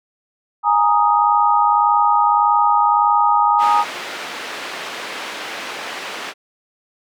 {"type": "chord", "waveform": "sine", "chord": "Ab suspended second", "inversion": "none", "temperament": "equal", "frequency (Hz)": [830.6, 932.3, 1244.5], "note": ["Ab5", "Bb5", "Eb6"], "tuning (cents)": [0, 0, 0], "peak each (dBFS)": -16, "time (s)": [0.63, 3.85], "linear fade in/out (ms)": 50}
{"type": "band-pass noise", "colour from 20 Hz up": "white", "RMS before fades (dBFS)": -29, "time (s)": [3.58, 6.34], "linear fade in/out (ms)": 50, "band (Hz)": [320, 2700], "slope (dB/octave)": 12}
{"effects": []}